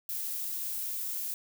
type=noise; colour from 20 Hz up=violet; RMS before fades=-35 dBFS; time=0.09-1.34 s; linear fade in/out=2 ms; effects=none